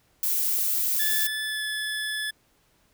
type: noise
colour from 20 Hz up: violet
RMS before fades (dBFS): -25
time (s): 0.23-1.27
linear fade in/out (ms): 2
type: tone with pitch glide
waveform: 25% pulse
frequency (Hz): 1736 to 1722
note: A6 to A6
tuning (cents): -24 to -38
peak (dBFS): -24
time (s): 0.99-2.31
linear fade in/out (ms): 10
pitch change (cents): -14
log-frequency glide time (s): 1.45-1.63
effects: pink hiss -65 dBFS RMS until 2.93 s